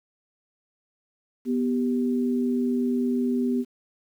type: tone pair together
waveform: sine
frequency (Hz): 246.7 / 392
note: B3 / G4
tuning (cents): -2 / 0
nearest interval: minor sixth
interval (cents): 802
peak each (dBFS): -22 / -29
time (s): 1.45-3.65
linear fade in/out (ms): 50
effects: 9-bit